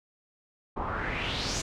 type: noise with low-pass filter sweep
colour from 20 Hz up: pink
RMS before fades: -32 dBFS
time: 0.76-1.62 s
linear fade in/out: 10 ms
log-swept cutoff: 870 to 7100 Hz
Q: 3.3
effects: none